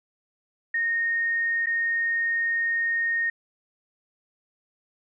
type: tone with dropouts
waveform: sine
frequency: 1850 Hz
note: A#6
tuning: 14 cents flat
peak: -22 dBFS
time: 0.74-3.3 s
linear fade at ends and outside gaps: 5 ms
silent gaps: 1.66-1.668 s
effects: none